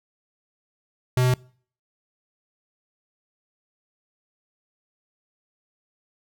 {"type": "tone", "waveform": "square", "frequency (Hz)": 126.4, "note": "B2", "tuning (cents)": 41, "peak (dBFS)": -18, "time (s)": [1.17, 1.34], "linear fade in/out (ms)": 2, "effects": ["noise-tail reverb RT60 0.5 s tail -24 dB re dry"]}